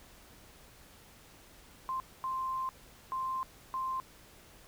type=tone bursts at uneven times; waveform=sine; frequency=1046.5 Hz; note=C6; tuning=in tune; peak=-32 dBFS; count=4; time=1.89-2 / 2.24-2.69 / 3.12-3.43 / 3.74-4 s; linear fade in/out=0 ms; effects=added 50 Hz sine -67 dBFS peak until 4.67 s + pink hiss -57 dBFS RMS until 4.67 s